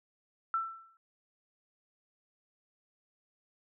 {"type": "tone with exponential decay", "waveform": "sine", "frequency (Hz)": 1336, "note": "E6", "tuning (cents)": 23, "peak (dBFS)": -26, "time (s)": [0.54, 0.97], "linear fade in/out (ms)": 1, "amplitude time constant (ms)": 92, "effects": []}